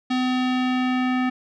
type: tone with low-pass filter sweep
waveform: square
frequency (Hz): 254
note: B3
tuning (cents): +49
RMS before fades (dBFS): -22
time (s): 0.1-1.3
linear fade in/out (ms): 10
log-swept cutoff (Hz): 3900 to 2200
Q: 1.7
effects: none